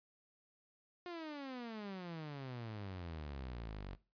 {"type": "exponential sweep", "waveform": "sawtooth", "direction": "down", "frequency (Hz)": [359.7, 44.93], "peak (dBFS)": -40, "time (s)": [1.06, 3.95], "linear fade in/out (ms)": 0, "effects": ["noise-tail reverb RT60 0.3 s tail -18 dB re dry", "resampled to 11025 Hz"]}